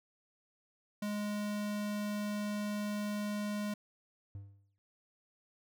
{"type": "tone", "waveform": "square", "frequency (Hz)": 207.7, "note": "G#3", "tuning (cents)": 0, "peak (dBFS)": -35, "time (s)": [1.02, 3.74], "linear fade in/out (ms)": 5}
{"type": "tone with exponential decay", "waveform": "triangle", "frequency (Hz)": 99.5, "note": "G2", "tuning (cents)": 26, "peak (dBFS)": -38, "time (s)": [4.35, 4.78], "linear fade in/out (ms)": 0, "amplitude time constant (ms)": 92}
{"effects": []}